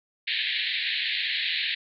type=band-pass noise; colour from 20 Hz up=white; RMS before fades=-28 dBFS; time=0.27-1.75 s; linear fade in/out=10 ms; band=1700 to 4200 Hz; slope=96 dB/octave; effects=none